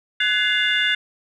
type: tone cluster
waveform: sine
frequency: 1495 / 1693 / 2085 / 2822 / 3516 Hz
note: F#6 / G#6 / C7 / F7 / A7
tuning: +17 / +33 / -7 / +17 / -2 cents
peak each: -23 dBFS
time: 0.2-0.95 s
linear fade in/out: 5 ms
effects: tanh soft clip ceiling -8 dBFS